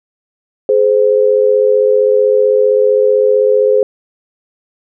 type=tone pair together; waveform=sine; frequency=421.4 / 517 Hz; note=G#4 / C5; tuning=+25 / -21 cents; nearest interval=major third; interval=354 cents; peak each=-10 dBFS; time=0.69-3.83 s; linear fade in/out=2 ms; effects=none